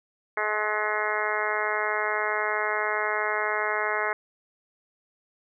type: harmonic tone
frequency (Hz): 212.3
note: G#3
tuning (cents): +38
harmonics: 2 / 3 / 4 / 5 / 6 / 7 / 8 / 9 / 10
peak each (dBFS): -33 / -33 / -33 / -33 / -33 / -33 / -33 / -33 / -33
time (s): 0.37-4.13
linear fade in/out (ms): 2
effects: none